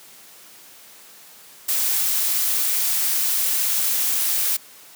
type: noise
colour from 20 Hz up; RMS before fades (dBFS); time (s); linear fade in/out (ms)
blue; -21; 1.68-4.57; 10
effects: white hiss -46 dBFS RMS until 4.95 s + high-pass 150 Hz 12 dB/octave